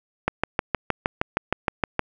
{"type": "click train", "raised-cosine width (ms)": 0.5, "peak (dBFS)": -5, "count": 12, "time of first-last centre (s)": [0.28, 1.993], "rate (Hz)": 6.42, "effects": []}